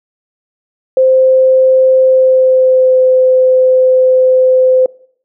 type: tone with pitch glide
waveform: sine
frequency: 521 to 514.4 Hz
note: C5 to C5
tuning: -7 to -30 cents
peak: -5 dBFS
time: 0.97-4.86 s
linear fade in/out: 2 ms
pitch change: -23 cents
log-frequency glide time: 2-2.99 s
effects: noise-tail reverb RT60 0.6 s tail -23 dB re dry